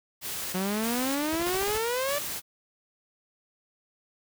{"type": "noise with tremolo", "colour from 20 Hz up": "white", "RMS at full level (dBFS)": -34, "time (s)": [0.21, 2.42], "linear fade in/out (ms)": 50, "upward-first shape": "square", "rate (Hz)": 1.6, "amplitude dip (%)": 40}
{"type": "exponential sweep", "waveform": "sawtooth", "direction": "up", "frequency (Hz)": [181.4, 591], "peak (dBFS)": -23, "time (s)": [0.54, 2.19], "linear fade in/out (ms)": 10}
{"type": "noise bursts", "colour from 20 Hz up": "pink", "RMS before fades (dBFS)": -37, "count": 7, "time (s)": [1.32, 1.785], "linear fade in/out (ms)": 10, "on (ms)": 45, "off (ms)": 25}
{"effects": []}